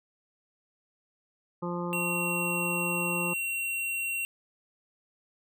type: harmonic tone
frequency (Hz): 174.61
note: F3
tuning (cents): 0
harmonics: 1 / 2 / 3 / 5 / 6 / 7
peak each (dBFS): -33 / -36 / -38 / -40 / -41 / -41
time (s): 1.62-3.34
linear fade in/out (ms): 10
type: tone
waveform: square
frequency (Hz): 2738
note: F7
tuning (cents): -35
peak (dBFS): -30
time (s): 1.93-4.25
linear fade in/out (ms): 0
effects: none